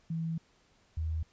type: tone pair in turn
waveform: sine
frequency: 163.5 / 79.7 Hz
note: E3 / D#2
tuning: -14 / +42 cents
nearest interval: octave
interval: 1244 cents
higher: first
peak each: -31 / -30 dBFS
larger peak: second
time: 0.1-0.38 / 0.97-1.23 s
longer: first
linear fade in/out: 5 ms
effects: pink hiss -67 dBFS RMS until 1.32 s + resampled to 16000 Hz